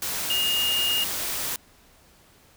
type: tone in noise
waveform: sine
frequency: 2844 Hz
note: F7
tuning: 31 cents sharp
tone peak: -22 dBFS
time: 0.3-1.04 s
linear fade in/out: 2 ms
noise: white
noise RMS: -29 dBFS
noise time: 0.02-1.56 s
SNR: +4 dB
effects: pink hiss -56 dBFS RMS until 2.56 s